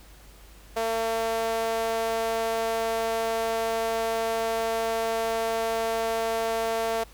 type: tone with high-pass filter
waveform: sawtooth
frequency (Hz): 226.1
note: A3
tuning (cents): +47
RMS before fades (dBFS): -27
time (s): 0.76-7.04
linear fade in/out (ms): 10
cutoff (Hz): 570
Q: 4
effects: added 50 Hz sine -49 dBFS peak until 7.13 s + pink hiss -53 dBFS RMS until 7.13 s